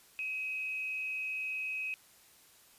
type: tone with frequency modulation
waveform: sine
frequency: 2541 Hz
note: D#7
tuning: 36 cents sharp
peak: -34 dBFS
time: 0.19-1.94 s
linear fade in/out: 0 ms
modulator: 156 Hz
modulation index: 0.38
effects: white hiss -61 dBFS RMS until 2.78 s + resampled to 32000 Hz